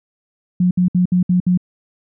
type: tone bursts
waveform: sine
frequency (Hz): 180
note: F#3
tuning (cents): -47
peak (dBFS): -11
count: 6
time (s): 0.6-1.575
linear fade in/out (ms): 5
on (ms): 110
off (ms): 63
effects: none